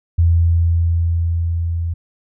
sine tone with level ramp, 84.2 Hz, E2, 37 cents sharp, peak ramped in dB -9 to -18 dBFS, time 0.18-1.94 s, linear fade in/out 10 ms, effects none

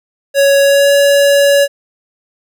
square tone with pitch glide, 557 to 564.8 Hz, C#5 to C#5, +8 to +32 cents, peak -7 dBFS, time 0.34-1.68 s, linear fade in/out 50 ms, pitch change +24 cents, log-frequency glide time 0.61-0.93 s, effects none

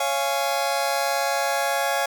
sawtooth chord, Db major, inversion none, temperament just, 554.4 / 693 / 831.5 Hz, Db5 / F5 / Ab5, 0 / -14 / +2 cents, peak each -22 dBFS, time 0-2.06 s, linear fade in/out 5 ms, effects none

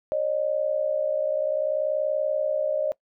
sine tone pair together, 549.4 / 610 Hz, C#5 / D#5, -16 / -34 cents, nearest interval major second, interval 182 cents, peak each -26 / -24 dBFS, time 0.12-2.92 s, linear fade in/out 0 ms, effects noise-tail reverb RT60 0.1 s tail -22 dB re dry

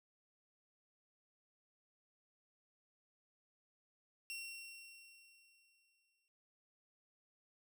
sawtooth tone with exponential decay, 2730 Hz, F7, 40 cents flat, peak -39 dBFS, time 4.3-6.28 s, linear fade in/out 0 ms, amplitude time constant 430 ms, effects noise-tail reverb RT60 0.4 s tail -18 dB re dry

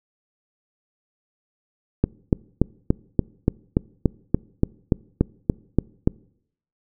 click train, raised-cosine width 3 ms, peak -3 dBFS, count 15, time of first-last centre 2.04-6.075 s, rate 3.47 Hz, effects noise-tail reverb RT60 0.7 s tail -25 dB re dry

